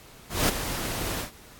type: noise with ADSR envelope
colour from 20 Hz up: pink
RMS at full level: -21 dBFS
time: 0.29-1.31 s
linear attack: 200 ms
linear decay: 10 ms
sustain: -10 dB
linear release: 110 ms
effects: pink hiss -50 dBFS RMS until 1.59 s + AAC 64 kbps